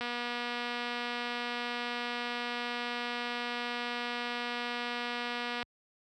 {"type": "click train", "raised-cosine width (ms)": 0.3, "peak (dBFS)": -20, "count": 1355, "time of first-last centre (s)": [0.01, 5.628], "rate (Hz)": 241, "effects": ["high-pass 60 Hz 12 dB/octave"]}